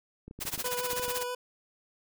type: clicks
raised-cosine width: 3 ms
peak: -31 dBFS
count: 9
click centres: 0.28 / 0.311 / 0.39 / 0.453 / 0.539 / 0.578 / 0.932 / 0.997 / 1.081 s
type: noise with tremolo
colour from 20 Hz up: white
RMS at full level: -32 dBFS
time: 0.4-1.24 s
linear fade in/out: 20 ms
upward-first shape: sine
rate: 16 Hz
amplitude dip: 90%
type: tone with vibrato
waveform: 25% pulse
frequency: 493.9 Hz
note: B4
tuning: in tune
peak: -29 dBFS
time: 0.64-1.35 s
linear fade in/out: 5 ms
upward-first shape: sine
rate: 6.2 Hz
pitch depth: 13 cents each way
effects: none